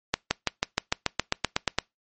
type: accelerating click train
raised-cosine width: 0.2 ms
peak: -4 dBFS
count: 13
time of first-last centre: 0.14-1.786 s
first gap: 170 ms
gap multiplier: 0.96
effects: noise-tail reverb RT60 0.2 s tail -26 dB re dry + MP3 32 kbps